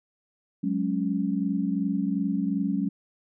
sine chord, F# suspended second, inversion none, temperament equal, 185 / 207.7 / 277.2 Hz, F#3 / G#3 / C#4, 0 / 0 / 0 cents, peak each -28 dBFS, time 0.63-2.89 s, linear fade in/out 10 ms, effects none

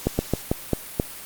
slowing click train, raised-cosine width 2 ms, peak -6 dBFS, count 6, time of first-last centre 0.07-0.999 s, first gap 120 ms, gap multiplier 1.22, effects white hiss -38 dBFS RMS until 1.25 s + Opus 48 kbps

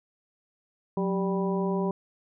harmonic tone with a mistuned harmonic, 196 Hz, G3, in tune, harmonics 1 / 2 / 3 / 4 / 5, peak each -27 / -29 / -36 / -39 / -35 dBFS, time 0.97-1.91 s, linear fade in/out 2 ms, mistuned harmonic 1, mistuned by -120 cents, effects none

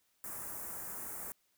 white band-stop noise, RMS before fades -43 dBFS, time 0.24-1.32 s, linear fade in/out 0 ms, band 1700 to 7800 Hz, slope 24 dB/octave, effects white hiss -75 dBFS RMS until 1.57 s

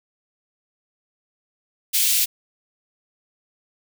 white high-pass noise, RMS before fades -19 dBFS, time 1.93-2.26 s, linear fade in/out 20 ms, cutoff 2500 Hz, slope 24 dB/octave, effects none

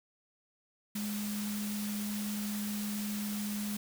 sine tone in noise, 207.7 Hz, G#3, in tune, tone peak -34 dBFS, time 0.95-3.77 s, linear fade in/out 5 ms, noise white, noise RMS -42 dBFS, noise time 0.95-3.77 s, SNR +5 dB, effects none

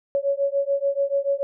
sine beating tone pair, 554.4 / 561.3 Hz, C#5 / C#5, 0 / +22 cents, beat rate 6.9 Hz, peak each -23 dBFS, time 0.15-1.43 s, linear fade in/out 0 ms, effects none

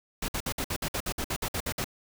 pink noise bursts, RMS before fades -31 dBFS, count 14, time 0.22-1.844 s, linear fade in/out 5 ms, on 64 ms, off 56 ms, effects none

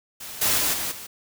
white noise with level steps, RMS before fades -37 / -21 / -23 / -28 / -38 dBFS, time 0.2-1.07 s, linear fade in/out 10 ms, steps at 0.41 / 0.57 / 0.73 / 0.91 s, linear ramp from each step 10 ms, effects none

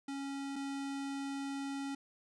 square tone pair in turn, 276.4 / 276.4 Hz, C#4 / C#4, -5 / -5 cents, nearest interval unison, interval 0 cents, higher neither, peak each -39 / -38 dBFS, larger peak second, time 0.08-0.56 / 0.56-1.95 s, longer second, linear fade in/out 5 ms, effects resampled to 22050 Hz

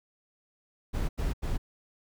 brown noise bursts, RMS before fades -29 dBFS, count 3, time 0.93-1.58 s, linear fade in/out 20 ms, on 160 ms, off 85 ms, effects none

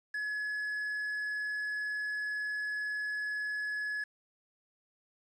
triangle tone with quantisation, 1697 Hz, G#6, 37 cents sharp, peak -31 dBFS, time 0.14-4.04 s, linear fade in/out 5 ms, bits 9, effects low-pass 8000 Hz 12 dB/octave

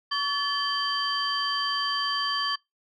sine tone cluster, 1130 / 1734 / 3125 / 4673 Hz, C#6 / A6 / G7 / D8, +33 / -26 / -6 / -9 cents, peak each -28 / -32 / -30 / -30 dBFS, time 0.11-2.56 s, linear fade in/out 10 ms, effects noise-tail reverb RT60 0.2 s tail -25 dB re dry + tanh soft clip ceiling -15 dBFS

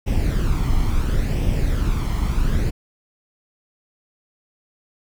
brown noise with flanger, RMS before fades -19 dBFS, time 0.06-2.71 s, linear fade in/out 20 ms, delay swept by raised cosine 0.35 to 0.96 ms, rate 0.72 Hz, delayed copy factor +0.55, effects none

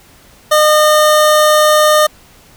25% pulse tone, 609 Hz, D#5, 37 cents flat, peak -3 dBFS, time 0.51-2.07 s, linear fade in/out 10 ms, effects pink hiss -44 dBFS RMS until 2.56 s

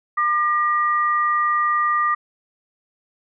sine tone pair together, 1200 / 1904.9 Hz, D6 / A#6, +37 / +37 cents, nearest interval minor sixth, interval 800 cents, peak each -17 / -24 dBFS, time 0.17-2.15 s, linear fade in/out 10 ms, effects none

